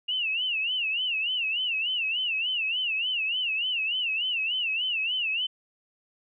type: tone with vibrato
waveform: sine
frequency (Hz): 2794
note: F7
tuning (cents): 0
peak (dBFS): -25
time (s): 0.08-5.47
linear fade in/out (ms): 10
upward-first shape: sine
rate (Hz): 3.4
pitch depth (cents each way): 160
effects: none